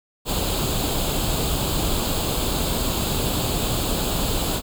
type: noise with comb filter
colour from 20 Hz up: pink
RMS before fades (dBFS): -23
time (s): 0.25-4.62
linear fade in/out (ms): 50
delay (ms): 0.26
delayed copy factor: +0.7
effects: none